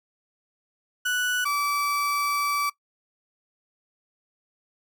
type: tone pair in turn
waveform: 35% pulse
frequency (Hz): 1480 / 1155.2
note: F#6 / D6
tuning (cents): 0 / -29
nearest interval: major third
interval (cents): 429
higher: first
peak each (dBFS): -21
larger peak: neither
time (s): 1.05-1.45 / 1.45-2.7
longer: second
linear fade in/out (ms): 10
effects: noise-tail reverb RT60 0.1 s tail -20 dB re dry